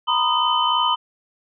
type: tone cluster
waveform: sine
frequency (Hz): 942 / 1005 / 1239 / 3045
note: A#5 / B5 / D#6 / F#7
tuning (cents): +18 / +30 / -8 / +49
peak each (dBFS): -22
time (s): 0.07-0.96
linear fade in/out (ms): 20
effects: none